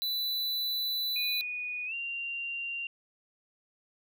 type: tone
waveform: square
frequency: 3981 Hz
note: B7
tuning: 13 cents sharp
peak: -30 dBFS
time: 0.02-1.41 s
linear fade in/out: 0 ms
type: tone with pitch glide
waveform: sine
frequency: 2469 to 2771 Hz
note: D#7 to F7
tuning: -14 to -14 cents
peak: -33 dBFS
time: 1.16-2.87 s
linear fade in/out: 2 ms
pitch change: +200 cents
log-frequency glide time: 1.86-1.94 s
effects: none